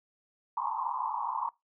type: band-pass noise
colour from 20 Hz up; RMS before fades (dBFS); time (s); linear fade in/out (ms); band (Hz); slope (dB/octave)
pink; -33; 0.57-1.49; 2; 850 to 1100; 96
effects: noise-tail reverb RT60 0.2 s tail -23 dB re dry